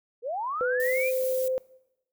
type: linear sweep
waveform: sine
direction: up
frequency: 440 to 2493 Hz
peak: -28 dBFS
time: 0.22-1.12 s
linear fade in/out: 50 ms
type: tone with pitch glide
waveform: sine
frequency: 500 to 517.6 Hz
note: B4 to C5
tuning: +21 to -19 cents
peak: -24 dBFS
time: 0.61-1.58 s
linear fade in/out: 0 ms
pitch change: +60 cents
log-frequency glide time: 0.8-0.95 s
type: noise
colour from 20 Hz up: violet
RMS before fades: -37 dBFS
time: 0.8-1.48 s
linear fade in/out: 0 ms
effects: noise-tail reverb RT60 0.9 s tail -22 dB re dry